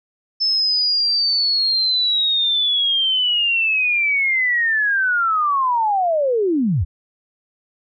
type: linear sweep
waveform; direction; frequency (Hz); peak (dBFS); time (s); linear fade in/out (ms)
sine; down; 5274 to 65.9; -15; 0.4-6.85; 20
effects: none